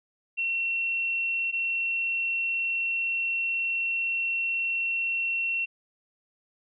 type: tone pair in turn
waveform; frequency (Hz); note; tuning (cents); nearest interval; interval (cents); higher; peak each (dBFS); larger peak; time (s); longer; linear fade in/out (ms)
sine; 2719 / 2719; F7 / F7; -47 / -47; unison; 0; neither; -25; neither; 0.37-1.52 / 1.52-5.66; second; 20
effects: none